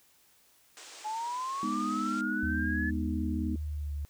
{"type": "band-pass noise", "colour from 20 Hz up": "white", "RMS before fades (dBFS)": -49, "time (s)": [0.77, 2.21], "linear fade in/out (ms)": 0, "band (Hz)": [300, 8400], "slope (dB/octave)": 48}
{"type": "linear sweep", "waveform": "sine", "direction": "up", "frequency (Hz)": [842, 1736], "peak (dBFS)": -32, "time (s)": [1.04, 2.91], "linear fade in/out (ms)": 20}
{"type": "chord", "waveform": "sine", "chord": "G# minor", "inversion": "none", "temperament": "equal", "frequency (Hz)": [207.7, 246.9, 311.1], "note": ["G#3", "B3", "D#4"], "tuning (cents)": [0, 0, 0], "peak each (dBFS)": -35, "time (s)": [1.63, 3.56], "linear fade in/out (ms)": 2}
{"type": "tone with pitch glide", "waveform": "sine", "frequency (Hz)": [77.78, 72.57], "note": ["D#2", "D2"], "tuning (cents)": [0, -20], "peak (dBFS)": -32, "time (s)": [2.43, 4.05], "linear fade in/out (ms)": 0, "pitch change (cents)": -120, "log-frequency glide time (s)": [3.45, 3.93]}
{"effects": ["white hiss -64 dBFS RMS until 4.09 s"]}